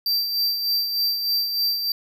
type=tone with tremolo; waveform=square; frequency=4688 Hz; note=D8; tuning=4 cents flat; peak=-19 dBFS; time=0.06-1.92 s; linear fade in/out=2 ms; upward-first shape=sine; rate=3.3 Hz; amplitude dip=50%; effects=10-bit